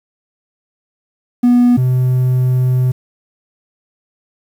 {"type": "tone pair in turn", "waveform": "triangle", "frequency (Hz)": [243.8, 127.33], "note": ["B3", "C3"], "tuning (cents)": [-22, -47], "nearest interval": "major seventh", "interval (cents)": 1125, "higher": "first", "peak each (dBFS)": [-4, -8], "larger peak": "first", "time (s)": [[1.43, 1.77], [1.77, 2.92]], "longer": "second", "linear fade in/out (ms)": 10, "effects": ["tanh soft clip ceiling -1 dBFS", "7-bit"]}